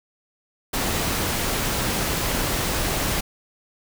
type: noise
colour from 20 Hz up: pink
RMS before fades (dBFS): -24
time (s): 0.73-3.21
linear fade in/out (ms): 10
effects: none